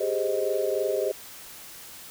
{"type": "chord", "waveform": "sine", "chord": "Ab major seventh", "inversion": "third", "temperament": "equal", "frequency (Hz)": [392, 415.3, 523.3, 622.3], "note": ["G4", "Ab4", "C5", "Eb5"], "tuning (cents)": [0, 0, 0, 0], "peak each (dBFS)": -29, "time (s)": [0, 1.12], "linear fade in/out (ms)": 10, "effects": ["white hiss -44 dBFS RMS until 2.1 s"]}